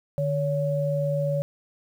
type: tone pair together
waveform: sine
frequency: 149.38 / 564 Hz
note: D3 / C#5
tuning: +30 / +30 cents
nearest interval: octave + major seventh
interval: 2300 cents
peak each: -25 / -25 dBFS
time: 0.18-1.42 s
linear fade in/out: 0 ms
effects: 9-bit

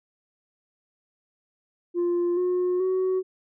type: tone with pitch steps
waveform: sine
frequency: 349 / 361.1 / 373.6 Hz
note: F4 / F#4 / F#4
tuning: -1 / -42 / +17 cents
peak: -19 dBFS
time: 1.94-3.23 s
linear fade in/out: 50 ms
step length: 430 ms
effects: tanh soft clip ceiling -20 dBFS

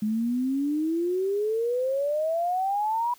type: exponential sweep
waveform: sine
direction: up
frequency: 209.4 to 981 Hz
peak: -23 dBFS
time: 0.02-3.14 s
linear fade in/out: 5 ms
effects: white hiss -55 dBFS RMS until 3.18 s

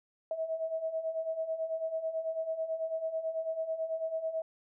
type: beating tone pair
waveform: sine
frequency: 639 / 648.1 Hz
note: D#5 / E5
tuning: +46 / -30 cents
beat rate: 9.1 Hz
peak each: -38 / -33 dBFS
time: 0.31-4.42 s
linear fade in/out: 2 ms
effects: none

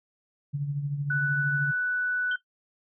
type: tone with tremolo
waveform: sine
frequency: 143.2 Hz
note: D3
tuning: 43 cents flat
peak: -24 dBFS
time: 0.53-1.72 s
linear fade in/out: 20 ms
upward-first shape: triangle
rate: 13 Hz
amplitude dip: 60%
type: tone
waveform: sine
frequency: 1486 Hz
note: F#6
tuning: 7 cents sharp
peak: -24 dBFS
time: 1.1-2.36 s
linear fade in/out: 5 ms
type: tone with exponential decay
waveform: sine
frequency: 3134 Hz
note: G7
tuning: 1 cent flat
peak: -32 dBFS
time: 2.31-2.41 s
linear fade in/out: 5 ms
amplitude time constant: 20 ms
effects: noise-tail reverb RT60 0.1 s tail -19 dB re dry

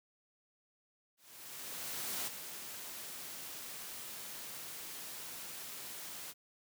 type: noise with ADSR envelope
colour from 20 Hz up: white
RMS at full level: -38 dBFS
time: 1.17-6.34 s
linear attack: 1100 ms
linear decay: 16 ms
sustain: -8 dB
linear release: 42 ms
effects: high-pass 100 Hz 12 dB/octave

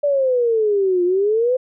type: exponential two-way sweep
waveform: sine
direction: down then up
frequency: 587.3 to 349.2 to 520 Hz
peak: -14 dBFS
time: 0.03-1.57 s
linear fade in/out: 10 ms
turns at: 1.04 s
effects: none

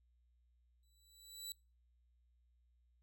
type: tone with exponential growth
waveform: 20% pulse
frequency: 3949 Hz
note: B7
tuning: 1 cent flat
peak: -36 dBFS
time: 0.83-1.52 s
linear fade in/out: 1 ms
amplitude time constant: 150 ms
effects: noise-tail reverb RT60 0.3 s tail -24 dB re dry + added 60 Hz sine -70 dBFS peak until 3.02 s

